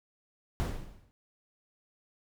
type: noise with exponential decay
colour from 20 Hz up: brown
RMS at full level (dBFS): -26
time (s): 0.6-1.11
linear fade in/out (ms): 0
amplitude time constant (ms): 110
effects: none